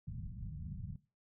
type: low-pass noise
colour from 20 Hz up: white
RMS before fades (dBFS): -44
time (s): 0.07-0.96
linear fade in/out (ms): 5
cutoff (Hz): 180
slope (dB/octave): 48
effects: noise-tail reverb RT60 0.3 s tail -18 dB re dry